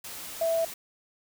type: tone in noise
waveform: sine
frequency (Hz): 659.3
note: E5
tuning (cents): 0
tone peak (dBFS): -23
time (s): 0.41-0.65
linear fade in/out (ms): 5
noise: white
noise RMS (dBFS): -40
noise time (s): 0.04-0.74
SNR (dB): +14
effects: none